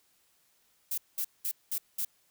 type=noise bursts; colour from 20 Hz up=violet; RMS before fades=-32 dBFS; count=5; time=0.91-2.05 s; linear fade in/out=5 ms; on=68 ms; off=200 ms; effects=white hiss -69 dBFS RMS until 2.3 s